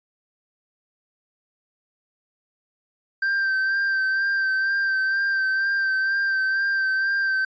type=tone with vibrato; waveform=triangle; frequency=1568 Hz; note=G6; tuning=in tune; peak=-18 dBFS; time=3.22-7.45 s; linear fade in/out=5 ms; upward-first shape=sine; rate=2.1 Hz; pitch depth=26 cents each way; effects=resampled to 16000 Hz